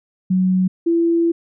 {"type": "tone pair in turn", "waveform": "sine", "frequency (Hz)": [185.6, 336.1], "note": ["F#3", "E4"], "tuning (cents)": [6, 34], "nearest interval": "minor seventh", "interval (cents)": 1028, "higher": "second", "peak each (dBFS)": -13, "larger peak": "neither", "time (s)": [[0.3, 0.68], [0.86, 1.32]], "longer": "second", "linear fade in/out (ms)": 10, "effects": []}